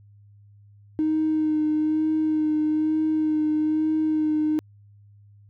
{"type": "tone with vibrato", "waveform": "triangle", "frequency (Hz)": 309.5, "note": "D#4", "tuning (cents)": -9, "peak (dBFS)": -16, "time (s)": [0.99, 4.59], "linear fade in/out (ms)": 0, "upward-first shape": "sine", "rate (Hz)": 1.1, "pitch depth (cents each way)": 19, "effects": ["tanh soft clip ceiling -17 dBFS", "added 102 Hz sine -49 dBFS peak until 5.49 s"]}